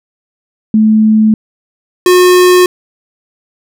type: tone pair in turn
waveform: sine / square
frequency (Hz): 217.1 / 361.9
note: A3 / F#4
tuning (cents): -23 / -38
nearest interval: major sixth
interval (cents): 885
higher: second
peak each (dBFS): -4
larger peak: neither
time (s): 0.74-1.34 / 2.06-2.66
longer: neither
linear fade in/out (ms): 2
effects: none